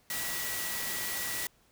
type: tone in noise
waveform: sine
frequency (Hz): 1937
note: B6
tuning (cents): -34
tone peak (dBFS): -40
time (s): 0.1-1.47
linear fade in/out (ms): 2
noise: white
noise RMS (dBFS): -35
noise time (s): 0.1-1.47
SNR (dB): -8
effects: pink hiss -66 dBFS RMS until 1.71 s